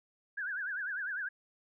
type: tone with vibrato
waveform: sine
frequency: 1569 Hz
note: G6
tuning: 1 cent sharp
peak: -34 dBFS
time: 0.37-1.29 s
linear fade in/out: 10 ms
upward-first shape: triangle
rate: 10 Hz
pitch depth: 180 cents each way
effects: none